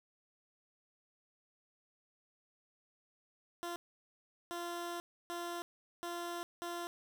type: tone bursts at uneven times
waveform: 15% pulse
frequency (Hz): 345.5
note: F4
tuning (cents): -19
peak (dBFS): -33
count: 5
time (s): 3.63-3.76 / 4.51-5 / 5.3-5.62 / 6.03-6.43 / 6.62-6.87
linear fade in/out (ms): 0
effects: none